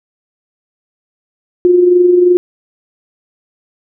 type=tone with amplitude modulation; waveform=sine; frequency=356.6 Hz; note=F4; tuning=36 cents sharp; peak=-3 dBFS; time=1.65-2.37 s; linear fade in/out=0 ms; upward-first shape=sine; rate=22.9 Hz; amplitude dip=45%; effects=none